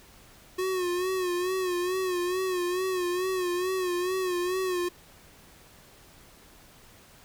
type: tone with vibrato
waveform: square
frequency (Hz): 364.5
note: F#4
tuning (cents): -26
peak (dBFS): -27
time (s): 0.58-4.89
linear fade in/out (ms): 10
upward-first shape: sine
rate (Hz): 2.3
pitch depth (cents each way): 62
effects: pink hiss -54 dBFS RMS until 7.24 s